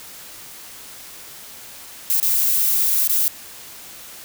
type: noise with dropouts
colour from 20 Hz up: violet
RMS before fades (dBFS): -18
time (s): 2.1-3.28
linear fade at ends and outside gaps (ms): 0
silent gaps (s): 2.2-2.228 / 3.075-3.095
effects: white hiss -39 dBFS RMS until 4.24 s